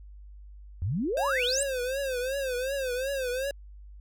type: exponential sweep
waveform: sine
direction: up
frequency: 77 to 8890 Hz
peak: -26 dBFS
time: 0.82-1.63 s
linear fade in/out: 0 ms
type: tone with vibrato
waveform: square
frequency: 523.3 Hz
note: C5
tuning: in tune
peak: -29 dBFS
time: 1.17-3.51 s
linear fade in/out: 2 ms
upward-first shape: triangle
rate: 2.7 Hz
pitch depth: 140 cents each way
effects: added 50 Hz sine -44 dBFS peak until 4 s